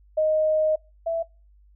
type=tone pair in turn; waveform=sine; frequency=622 / 662.5 Hz; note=D#5 / E5; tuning=-1 / +9 cents; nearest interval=minor second; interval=110 cents; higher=second; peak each=-18 / -22 dBFS; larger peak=first; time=0.17-0.76 / 1.06-1.23 s; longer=first; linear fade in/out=10 ms; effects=noise-tail reverb RT60 0.3 s tail -25 dB re dry + added 50 Hz sine -52 dBFS peak until 1.75 s